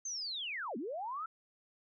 sine linear two-way sweep, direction down then up, 6410 to 207.7 to 1353 Hz, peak -37 dBFS, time 0.05-1.26 s, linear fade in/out 5 ms, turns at 0.77 s, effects none

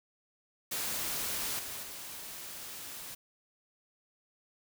white noise with level steps, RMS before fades -35 / -41 / -44 dBFS, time 0.71-3.15 s, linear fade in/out 10 ms, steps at 1.59 / 1.83 s, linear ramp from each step 2 ms, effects none

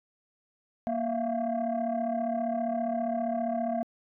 sine tone cluster, 235.4 / 665 / 700 Hz, A#3 / E5 / F5, +17 / +15 / +4 cents, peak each -30 / -30 / -31 dBFS, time 0.87-3.83 s, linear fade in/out 0 ms, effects tanh soft clip ceiling -22 dBFS

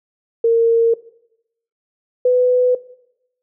sine tone pair in turn, 460 / 499.2 Hz, A#4 / B4, -23 / +19 cents, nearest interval minor second, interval 142 cents, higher second, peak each -10 dBFS, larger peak neither, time 0.44-0.94 / 2.25-2.75 s, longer neither, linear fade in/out 5 ms, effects noise-tail reverb RT60 0.8 s tail -18 dB re dry

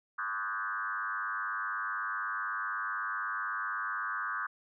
sine tone with frequency modulation, 1358 Hz, F6, 49 cents flat, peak -32 dBFS, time 0.18-4.47 s, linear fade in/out 10 ms, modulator 104 Hz, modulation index 2.7, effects none

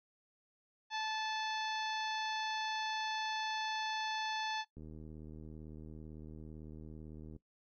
harmonic tone, 872 Hz, A5, 16 cents flat, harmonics 1 / 2 / 3 / 4 / 5 / 6 / 7, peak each -38 / -42 / -46 / -44 / -47 / -53 / -54 dBFS, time 0.9-4.65 s, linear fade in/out 50 ms
click train, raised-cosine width 3 ms, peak -38 dBFS, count 203, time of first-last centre 4.77-7.363 s, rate 77.9 Hz
effects noise-tail reverb RT60 0.1 s tail -17 dB re dry

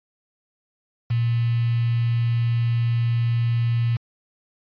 sine tone with quantisation, 117.4 Hz, A#2, 13 cents sharp, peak -18 dBFS, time 1.1-3.97 s, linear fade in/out 10 ms, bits 6, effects resampled to 11025 Hz

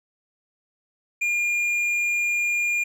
sine tone with tanh clipping, 2413 Hz, D7, 46 cents sharp, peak -22 dBFS, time 1.21-2.84 s, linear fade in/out 10 ms, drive 7 dB, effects none

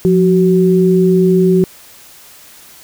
sine tone pair together, 177.1 / 375 Hz, F3 / F#4, +24 / +23 cents, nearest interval octave + minor second, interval 1299 cents, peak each -10 dBFS, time 0.05-1.64 s, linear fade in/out 0 ms, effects white hiss -40 dBFS RMS until 2.83 s

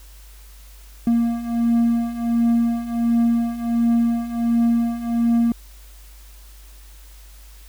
triangle beating tone pair, 232.7 / 234.1 Hz, A#3 / A#3, -3 / +8 cents, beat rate 1.4 Hz, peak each -20 / -16 dBFS, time 1.07-5.52 s, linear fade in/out 2 ms, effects added 50 Hz sine -41 dBFS peak until 7.68 s + white hiss -50 dBFS RMS until 7.68 s

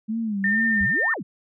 sine tone with vibrato, 211.5 Hz, G#3, 32 cents sharp, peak -23 dBFS, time 0.08-0.87 s, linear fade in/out 20 ms, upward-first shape sine, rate 2.2 Hz, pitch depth 140 cents each way
sine tone, 1808 Hz, A6, 47 cents sharp, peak -19 dBFS, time 0.44-1.14 s, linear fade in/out 2 ms
sine exponential two-way sweep, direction up then down, 61.5 to 1498 to 139.4 Hz, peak -28 dBFS, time 0.8-1.23 s, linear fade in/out 10 ms, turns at 1.12 s
effects none

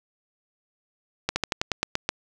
slowing click train, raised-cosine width 0.2 ms, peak -6 dBFS, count 9, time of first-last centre 1.29-2.091 s, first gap 70 ms, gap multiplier 1.1, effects none

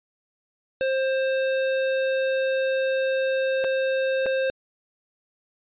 square tone with dropouts, 529 Hz, C5, 19 cents sharp, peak -22 dBFS, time 0.81-4.5 s, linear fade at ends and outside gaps 0 ms, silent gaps 3.641-3.645 / 4.259-4.264 s, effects resampled to 8000 Hz

